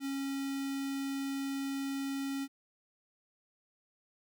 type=tone with notch filter; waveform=square; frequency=274.3 Hz; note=C#4; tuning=18 cents flat; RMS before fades=-36 dBFS; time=0-2.48 s; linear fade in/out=50 ms; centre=950 Hz; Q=1.4; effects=none